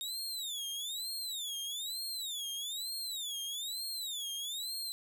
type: tone with vibrato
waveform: sawtooth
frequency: 3691 Hz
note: A#7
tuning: 18 cents flat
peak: -34 dBFS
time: 0.01-4.92 s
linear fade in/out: 0 ms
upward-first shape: sine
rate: 1.1 Hz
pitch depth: 240 cents each way
effects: none